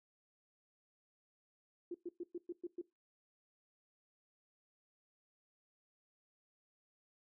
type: tone bursts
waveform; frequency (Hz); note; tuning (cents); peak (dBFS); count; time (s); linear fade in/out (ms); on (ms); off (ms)
sine; 349.2; F4; 0; -39; 7; 1.91-2.815; 5; 35; 110
effects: noise-tail reverb RT60 0.2 s tail -19 dB re dry